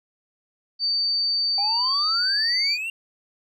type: tone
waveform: sine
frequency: 4593 Hz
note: D8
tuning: 39 cents flat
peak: -20 dBFS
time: 0.79-2.78 s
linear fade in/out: 50 ms
type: exponential sweep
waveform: triangle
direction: up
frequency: 784 to 2794 Hz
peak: -25 dBFS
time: 1.58-2.9 s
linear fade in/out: 2 ms
effects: none